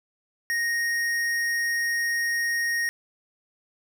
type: tone with tanh clipping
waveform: sine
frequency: 1864.7 Hz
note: A#6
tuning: in tune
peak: -25 dBFS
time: 0.5-2.89 s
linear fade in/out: 0 ms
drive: 16 dB
effects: none